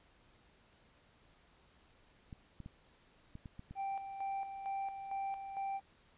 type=clicks; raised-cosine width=5 ms; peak=-35 dBFS; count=7; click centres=2.328 / 2.603 / 2.661 / 3.354 / 3.458 / 3.594 / 3.71 s
type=tone with tremolo; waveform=triangle; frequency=784 Hz; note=G5; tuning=in tune; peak=-34 dBFS; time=3.75-5.81 s; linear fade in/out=50 ms; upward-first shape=square; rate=2.2 Hz; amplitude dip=55%
effects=pink hiss -67 dBFS RMS until 6.17 s + resampled to 8000 Hz